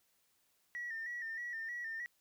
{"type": "tone with vibrato", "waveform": "sine", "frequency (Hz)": 1866, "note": "A#6", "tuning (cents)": 1, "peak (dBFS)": -38, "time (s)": [0.75, 2.06], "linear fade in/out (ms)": 0, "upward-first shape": "square", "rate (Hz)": 3.2, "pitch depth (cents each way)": 56, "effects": ["tanh soft clip ceiling -35 dBFS", "white hiss -75 dBFS RMS until 2.2 s"]}